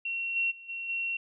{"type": "tone with level steps", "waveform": "sine", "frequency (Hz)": 2730, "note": "F7", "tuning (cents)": -40, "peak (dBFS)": [-30, -25, -45, -34, -29], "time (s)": [0.05, 1.17], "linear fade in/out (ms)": 5, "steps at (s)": [0.35, 0.5, 0.68, 0.88], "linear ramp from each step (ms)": 20, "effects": []}